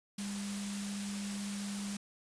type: tone in noise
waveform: sine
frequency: 201.4 Hz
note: G3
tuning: 47 cents sharp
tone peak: -37 dBFS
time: 0.18-1.97 s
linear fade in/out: 5 ms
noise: white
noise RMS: -43 dBFS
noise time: 0.18-1.97 s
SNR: +3 dB
effects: resampled to 22050 Hz